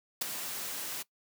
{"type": "noise with ADSR envelope", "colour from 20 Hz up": "white", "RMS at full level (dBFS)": -28, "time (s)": [0.21, 1.03], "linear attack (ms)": 9, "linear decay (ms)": 10, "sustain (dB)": -10, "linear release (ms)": 13, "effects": ["noise-tail reverb RT60 0.1 s tail -20 dB re dry", "high-pass 150 Hz 12 dB/octave"]}